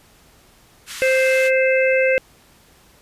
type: band-pass noise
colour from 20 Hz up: pink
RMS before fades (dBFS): -33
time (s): 0.86-1.51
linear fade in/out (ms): 50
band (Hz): 1400 to 12000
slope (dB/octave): 24
type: harmonic tone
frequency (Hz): 523.3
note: C5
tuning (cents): 0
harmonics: 1 / 3 / 4 / 5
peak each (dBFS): -15 / -24 / -22 / -23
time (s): 1.02-2.18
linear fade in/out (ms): 0
effects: pink hiss -52 dBFS RMS until 3.01 s + resampled to 32000 Hz